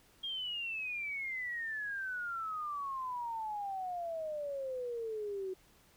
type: exponential sweep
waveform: sine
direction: down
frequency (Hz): 3255 to 370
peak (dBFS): -36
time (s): 0.23-5.54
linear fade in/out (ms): 10
effects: pink hiss -65 dBFS RMS until 5.96 s